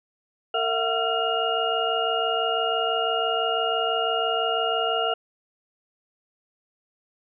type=tone cluster; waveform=sine; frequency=455 / 666 / 732 / 1368 / 2849 Hz; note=A#4 / E5 / F#5 / F6 / F7; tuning=-42 / +18 / -19 / -36 / +34 cents; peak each=-28 dBFS; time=0.54-5.14 s; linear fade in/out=5 ms; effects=none